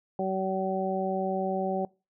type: harmonic tone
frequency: 190 Hz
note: F#3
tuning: 46 cents sharp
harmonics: 1 / 2 / 3 / 4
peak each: -32 / -32 / -32 / -32 dBFS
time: 0.19-1.85 s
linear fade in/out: 2 ms
effects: noise-tail reverb RT60 0.3 s tail -24 dB re dry